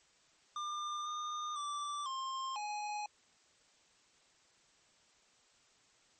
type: tone with pitch steps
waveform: square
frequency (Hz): 1199 / 1215 / 1168 / 1059 / 836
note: D6 / D#6 / D6 / C6 / G#5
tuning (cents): +36 / -42 / -10 / +21 / +11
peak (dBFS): -38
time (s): 0.56-3.06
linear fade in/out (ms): 2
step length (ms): 500
effects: white hiss -68 dBFS RMS until 6.19 s + MP3 32 kbps

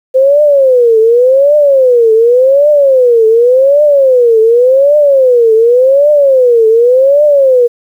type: tone with vibrato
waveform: sine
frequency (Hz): 513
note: C5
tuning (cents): -34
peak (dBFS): -3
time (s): 0.14-7.68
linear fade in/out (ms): 20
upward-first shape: triangle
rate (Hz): 0.88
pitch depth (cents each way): 280
effects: 7-bit

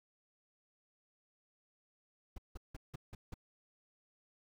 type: noise bursts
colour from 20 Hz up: brown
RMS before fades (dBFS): -44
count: 6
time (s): 2.36-3.342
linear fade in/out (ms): 5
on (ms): 22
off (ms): 170
effects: none

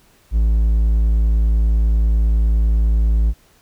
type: tone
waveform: triangle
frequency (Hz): 55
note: A1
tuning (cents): 0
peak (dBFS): -10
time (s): 0.31-3.34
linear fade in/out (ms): 50
effects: pink hiss -54 dBFS RMS until 3.61 s

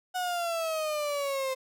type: exponential sweep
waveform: 35% pulse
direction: down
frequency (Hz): 738 to 520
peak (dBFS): -27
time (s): 0.14-1.55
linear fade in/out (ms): 20
effects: none

